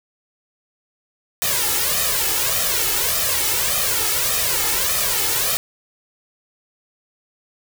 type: noise with flanger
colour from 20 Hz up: white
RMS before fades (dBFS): -20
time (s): 1.42-5.57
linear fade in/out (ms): 0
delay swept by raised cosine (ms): 1.6 to 2.34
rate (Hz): 1.7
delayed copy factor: +0.9
effects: none